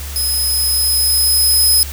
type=tone with level ramp; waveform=10% pulse; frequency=5090 Hz; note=D#8; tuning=39 cents sharp; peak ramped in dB=-10 to -3 dBFS; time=0.16-1.83 s; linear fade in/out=0 ms; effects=added 71 Hz sine -25 dBFS peak until 1.92 s + white hiss -31 dBFS RMS until 1.92 s